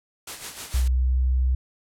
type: noise with tremolo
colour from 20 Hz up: white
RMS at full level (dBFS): -33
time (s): 0.27-0.88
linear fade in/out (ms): 5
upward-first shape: sine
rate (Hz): 6.5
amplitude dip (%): 60
type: tone with pitch glide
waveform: sine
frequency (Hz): 63.2 to 63.82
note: B1 to C2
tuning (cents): +41 to -43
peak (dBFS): -18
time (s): 0.74-1.55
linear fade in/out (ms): 5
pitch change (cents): +16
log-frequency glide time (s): 0.89-1.18
effects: low-pass 11000 Hz 12 dB/octave